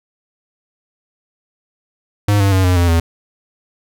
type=tone with pitch steps; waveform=square; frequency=102.8 / 98.56 / 94.49 / 90.58 / 86.84 / 83.26 Hz; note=G#2 / G2 / F#2 / F#2 / F2 / E2; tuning=-17 / +10 / +37 / -36 / -9 / +18 cents; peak=-11 dBFS; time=2.28-3 s; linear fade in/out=5 ms; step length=120 ms; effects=none